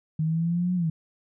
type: exponential two-way sweep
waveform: sine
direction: up then down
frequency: 155.56 to 182.8 to 155.56 Hz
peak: -22 dBFS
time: 0.19-0.9 s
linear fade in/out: 5 ms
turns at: 0.75 s
effects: none